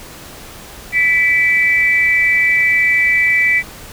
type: tone pair together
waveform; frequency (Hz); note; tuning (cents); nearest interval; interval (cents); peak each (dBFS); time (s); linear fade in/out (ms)
sine; 1975.5 / 2314; B6 / D7; 0 / -26; minor third; 274; -13; 0.92-3.63; 50
effects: pink hiss -35 dBFS RMS until 3.92 s